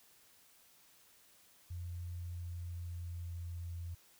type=tone with pitch glide; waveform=sine; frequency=87.31 to 85.76 Hz; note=F2 to F2; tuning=0 to -31 cents; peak=-40 dBFS; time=1.7-3.95 s; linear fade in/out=10 ms; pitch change=-31 cents; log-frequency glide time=2.1-3.51 s; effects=white hiss -65 dBFS RMS until 4.19 s